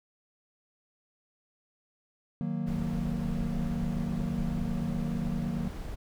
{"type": "chord", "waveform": "triangle", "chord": "D# minor", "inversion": "none", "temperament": "equal", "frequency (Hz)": [155.56, 185, 233.1], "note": ["D#3", "F#3", "A#3"], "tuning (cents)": [0, 0, 0], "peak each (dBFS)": -32, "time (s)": [2.41, 5.68], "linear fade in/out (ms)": 0}
{"type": "noise", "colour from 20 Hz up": "brown", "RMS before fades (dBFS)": -37, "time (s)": [2.66, 5.96], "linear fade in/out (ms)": 20}
{"effects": []}